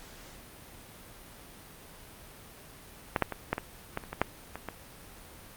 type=clicks; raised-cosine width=0.5 ms; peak=-10 / -8 / -19 / -11 / -17 / -16 / -28 / -20 / -8 / -22 / -20 dBFS; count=11; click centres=3.162 / 3.223 / 3.323 / 3.53 / 3.581 / 3.974 / 4.038 / 4.13 / 4.216 / 4.556 / 4.687 s; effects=pink hiss -50 dBFS RMS until 5.56 s + Opus 48 kbps